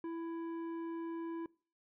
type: tone with tanh clipping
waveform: triangle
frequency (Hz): 331.9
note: E4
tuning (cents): +12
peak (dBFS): -40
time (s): 0.04-1.46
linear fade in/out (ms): 2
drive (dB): 14
effects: noise-tail reverb RT60 0.4 s tail -23 dB re dry